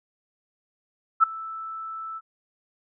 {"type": "tone with ADSR envelope", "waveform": "sine", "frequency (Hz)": 1318.5, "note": "E6", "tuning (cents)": 0, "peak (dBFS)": -10, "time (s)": [1.2, 2.21], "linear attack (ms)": 33, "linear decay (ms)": 8, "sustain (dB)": -22, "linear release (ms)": 41, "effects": []}